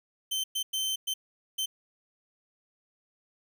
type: tone bursts at uneven times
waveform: sawtooth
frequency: 3094 Hz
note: G7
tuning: 23 cents flat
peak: -25 dBFS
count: 5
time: 0.31-0.44 / 0.55-0.63 / 0.73-0.96 / 1.07-1.14 / 1.58-1.66 s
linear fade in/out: 10 ms
effects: none